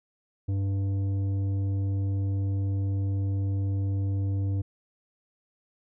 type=tone with tanh clipping; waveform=sine; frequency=98 Hz; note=G2; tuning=in tune; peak=-26 dBFS; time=0.48-4.62 s; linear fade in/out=10 ms; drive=9 dB; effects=none